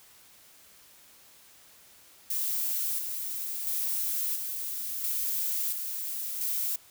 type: noise with tremolo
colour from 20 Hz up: violet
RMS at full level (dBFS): -30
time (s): 2.3-6.76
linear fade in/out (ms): 5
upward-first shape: square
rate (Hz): 0.73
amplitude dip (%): 40
effects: white hiss -56 dBFS RMS until 6.9 s